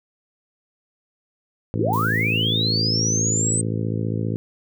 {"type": "harmonic tone", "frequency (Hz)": 55, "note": "A1", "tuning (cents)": 0, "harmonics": [2, 3, 4, 5, 6, 7, 8, 9], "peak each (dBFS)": [-24, -28, -30, -32, -34, -35, -36, -37], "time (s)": [1.74, 4.36], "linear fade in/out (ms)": 0}
{"type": "linear sweep", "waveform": "sine", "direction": "up", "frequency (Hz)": [261.6, 8210], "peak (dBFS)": -20, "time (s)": [1.79, 3.61], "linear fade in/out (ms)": 2}
{"type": "noise with exponential decay", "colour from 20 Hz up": "violet", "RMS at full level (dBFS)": -34, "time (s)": [1.93, 3.22], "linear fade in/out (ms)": 2, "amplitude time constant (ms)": 280}
{"effects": []}